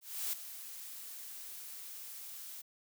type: noise with ADSR envelope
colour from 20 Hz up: blue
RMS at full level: -35 dBFS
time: 0.01-2.62 s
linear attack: 320 ms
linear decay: 6 ms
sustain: -12 dB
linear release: 13 ms
effects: none